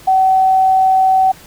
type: tone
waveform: sine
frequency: 759 Hz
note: F#5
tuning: 44 cents sharp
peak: -8 dBFS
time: 0.07-1.32 s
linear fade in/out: 10 ms
effects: pink hiss -40 dBFS RMS until 1.46 s